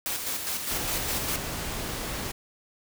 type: noise with tremolo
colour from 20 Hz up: white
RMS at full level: -30 dBFS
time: 0.06-1.36 s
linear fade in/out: 0 ms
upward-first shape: square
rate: 4.9 Hz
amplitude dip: 40%
type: noise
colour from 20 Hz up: pink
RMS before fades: -33 dBFS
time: 0.7-2.32 s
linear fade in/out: 10 ms
effects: none